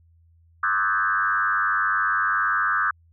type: tone with frequency modulation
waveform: sine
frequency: 1396.9 Hz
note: F6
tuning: in tune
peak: -19 dBFS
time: 0.63-2.91 s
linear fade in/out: 5 ms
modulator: 99.1 Hz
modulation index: 2.6
effects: added 83 Hz sine -54 dBFS peak until 3.12 s